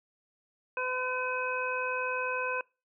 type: harmonic tone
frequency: 507 Hz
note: B4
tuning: 45 cents sharp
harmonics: 1 / 2 / 3 / 5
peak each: -35 / -35 / -35 / -35 dBFS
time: 0.77-2.61 s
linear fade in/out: 2 ms
effects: noise-tail reverb RT60 0.3 s tail -25 dB re dry